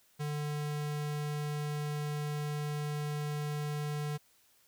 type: tone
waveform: square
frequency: 148.4 Hz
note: D3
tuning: 18 cents sharp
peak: -34 dBFS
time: 0.19-4.18 s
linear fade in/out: 20 ms
effects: white hiss -67 dBFS RMS until 4.67 s